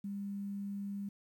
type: tone with quantisation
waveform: sine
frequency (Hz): 200.2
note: G3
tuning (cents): +37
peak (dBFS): -37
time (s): 0.04-1.09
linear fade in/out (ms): 5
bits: 11
effects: none